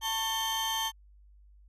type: tone cluster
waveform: 35% pulse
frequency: 891 / 1103 / 3141 Hz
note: A5 / C#6 / G7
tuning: +22 / -9 / +3 cents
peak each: -31 / -39 / -30 dBFS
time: 0.01-0.92 s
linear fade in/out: 50 ms
effects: added 50 Hz sine -54 dBFS peak until 1.68 s + resampled to 32000 Hz